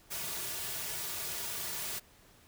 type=noise with comb filter; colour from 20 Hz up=white; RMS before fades=-38 dBFS; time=0.1-2 s; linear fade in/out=20 ms; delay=3.8 ms; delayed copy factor=-0.75; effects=pink hiss -61 dBFS RMS until 2.47 s